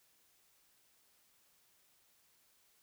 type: silence
effects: white hiss -71 dBFS RMS until 2.82 s